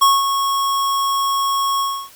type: tone with ADSR envelope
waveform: square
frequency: 1100 Hz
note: C#6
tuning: 14 cents flat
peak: -9 dBFS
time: 0.01-2.1 s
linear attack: 13 ms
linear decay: 200 ms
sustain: -8 dB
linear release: 300 ms
effects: white hiss -45 dBFS RMS until 2.15 s